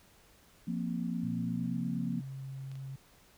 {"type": "chord", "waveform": "sine", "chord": "F suspended fourth", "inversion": "none", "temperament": "equal", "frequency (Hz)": [174.61, 233.1, 261.6], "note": ["F3", "Bb3", "C4"], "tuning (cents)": [0, 0, 0], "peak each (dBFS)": [-35, -35, -41], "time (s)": [0.67, 2.21], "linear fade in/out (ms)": 10}
{"type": "tone with pitch glide", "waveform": "sine", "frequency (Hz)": [118.5, 134.56], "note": ["A#2", "C3"], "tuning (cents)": [29, 49], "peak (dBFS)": -39, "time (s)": [1.23, 2.96], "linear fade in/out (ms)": 5, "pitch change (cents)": 220, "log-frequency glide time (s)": [1.46, 1.88]}
{"type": "clicks", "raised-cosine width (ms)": 0.2, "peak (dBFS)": -38, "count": 2, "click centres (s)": [2.716, 2.755]}
{"effects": ["pink hiss -62 dBFS RMS until 3.37 s"]}